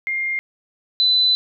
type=tone pair in turn; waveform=sine; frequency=2117 / 4005 Hz; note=C7 / B7; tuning=+20 / +23 cents; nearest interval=major seventh; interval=1103 cents; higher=second; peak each=-20 / -13 dBFS; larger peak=second; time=0.07-0.39 / 1-1.35 s; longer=second; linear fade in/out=0 ms; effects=none